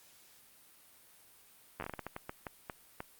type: slowing click train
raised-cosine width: 0.5 ms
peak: -24 dBFS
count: 14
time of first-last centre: 1.8-3.004 s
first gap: 10 ms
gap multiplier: 1.33
effects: white hiss -61 dBFS RMS until 3.19 s + Opus 48 kbps